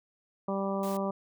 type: harmonic tone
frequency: 195.8 Hz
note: G3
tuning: 2 cents flat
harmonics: 1 / 2 / 3 / 4 / 5 / 6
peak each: -32 / -36 / -34 / -40 / -39 / -40 dBFS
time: 0.48-1.11 s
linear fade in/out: 5 ms
type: noise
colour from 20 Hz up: white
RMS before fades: -46 dBFS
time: 0.83-0.97 s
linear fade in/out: 2 ms
effects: none